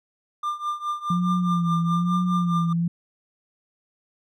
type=tone with tremolo; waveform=triangle; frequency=1196 Hz; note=D6; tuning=31 cents sharp; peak=-20 dBFS; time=0.43-2.73 s; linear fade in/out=5 ms; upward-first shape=triangle; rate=4.8 Hz; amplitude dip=90%
type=tone with vibrato; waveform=sine; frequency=174 Hz; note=F3; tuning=6 cents flat; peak=-20 dBFS; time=1.1-2.88 s; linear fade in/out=5 ms; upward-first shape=sine; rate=1.1 Hz; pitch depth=63 cents each way
effects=none